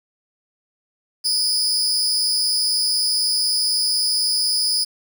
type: tone with amplitude modulation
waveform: 35% pulse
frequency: 4978 Hz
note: D#8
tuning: in tune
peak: -12 dBFS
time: 1.24-4.85 s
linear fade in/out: 20 ms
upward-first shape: sine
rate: 290 Hz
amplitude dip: 95%
effects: 8-bit